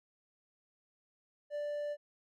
triangle tone, 587.3 Hz, D5, in tune, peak -33 dBFS, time 1.5-1.97 s, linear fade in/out 50 ms, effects none

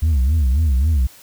sine tone with vibrato, 71.4 Hz, D2, 48 cents flat, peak -10 dBFS, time 0.02-1.07 s, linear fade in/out 10 ms, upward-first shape sine, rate 3.7 Hz, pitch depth 230 cents each way, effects tanh soft clip ceiling -12 dBFS + white hiss -45 dBFS RMS until 1.22 s

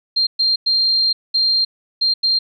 sine tone bursts at uneven times, 4186 Hz, C8, in tune, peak -13 dBFS, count 6, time 0.16-0.27 / 0.39-0.56 / 0.66-1.13 / 1.34-1.65 / 2.01-2.14 / 2.23-2.39 s, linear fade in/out 10 ms, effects none

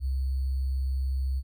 sine tone with sample-and-hold, 66.2 Hz, C2, 21 cents sharp, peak -25 dBFS, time 0-1.43 s, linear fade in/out 50 ms, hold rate 4410 Hz, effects none

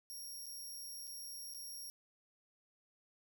15% pulse tone with dropouts, 5588 Hz, F8, in tune, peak -40 dBFS, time 0.1-1.9 s, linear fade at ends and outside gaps 0 ms, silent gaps 0.458-0.465 / 1.071-1.076 / 1.538-1.546 s, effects none

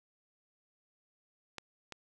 clicks, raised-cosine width 0.2 ms, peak -23 / -26 dBFS, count 2, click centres 1.583 / 1.923 s, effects none

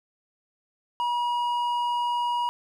sine tone with hard clipping, 962 Hz, B5, 46 cents flat, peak -25 dBFS, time 1-2.49 s, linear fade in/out 0 ms, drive 6 dB, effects none

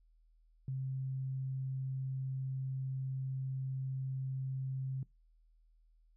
sine tone, 132.4 Hz, C3, 21 cents sharp, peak -35 dBFS, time 0.68-5.03 s, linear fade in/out 2 ms, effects noise-tail reverb RT60 0.2 s tail -22 dB re dry + added 40 Hz sine -64 dBFS peak until 6.16 s

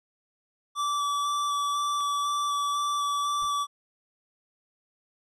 square tone with vibrato, 1157 Hz, D6, 26 cents flat, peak -26 dBFS, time 0.75-3.67 s, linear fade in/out 50 ms, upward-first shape square, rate 2 Hz, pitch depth 9 cents each way
click, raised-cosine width 0.3 ms, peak -33 dBFS, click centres 2.006 s
brown noise with exponential decay, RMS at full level -43 dBFS, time 3.42-3.54 s, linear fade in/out 0 ms, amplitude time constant 26 ms
effects low-pass 9000 Hz 12 dB/octave

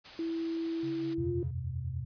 white noise, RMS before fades -47 dBFS, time 0.04-1.15 s, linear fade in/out 20 ms
sine tone with pitch glide, 329.6 to 349.2 Hz, E4 to F4, 0 to 0 cents, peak -31 dBFS, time 0.19-1.43 s, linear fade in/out 2 ms, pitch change +100 cents, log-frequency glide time 1.15-1.3 s
triangle tone with tremolo, 138.9 Hz, C#3, 4 cents sharp, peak -37 dBFS, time 0.83-1.51 s, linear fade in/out 2 ms, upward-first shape triangle, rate 5.3 Hz, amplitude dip 60%
sine chord, E suspended second, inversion none, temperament equal with one note detuned, 82.41 / 92.5 / 126.72 Hz, E2 / F#2 / B2, 0 / 0 / +45 cents, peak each -38 / -39 / -36 dBFS, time 1.18-2.05 s, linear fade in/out 5 ms
effects resampled to 11025 Hz

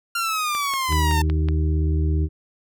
sawtooth exponential sweep, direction down, 1396.9 to 892 Hz, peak -18 dBFS, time 0.15-1.22 s, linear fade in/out 5 ms
click train, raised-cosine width 0.3 ms, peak -17 dBFS, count 6, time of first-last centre 0.55-1.486 s, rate 5.34 Hz
harmonic tone, 77.78 Hz, D#2, in tune, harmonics 1 / 2 / 4 / 5, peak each -18 / -27 / -30 / -34 dBFS, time 0.88-2.29 s, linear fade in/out 50 ms
effects none

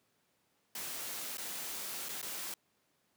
white noise with dropouts, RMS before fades -41 dBFS, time 0.75-2.54 s, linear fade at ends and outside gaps 2 ms, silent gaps 1.372-1.381 / 2.087-2.091 / 2.216-2.227 s, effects pink hiss -75 dBFS RMS until 3.16 s + high-pass 150 Hz 12 dB/octave

